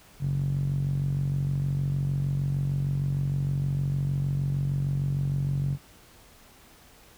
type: tone with band-pass filter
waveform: sawtooth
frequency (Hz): 46.51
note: F#1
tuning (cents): +10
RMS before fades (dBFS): -27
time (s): 0.19-5.78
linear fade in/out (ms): 50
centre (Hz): 140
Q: 6.7
effects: pink hiss -54 dBFS RMS until 7.17 s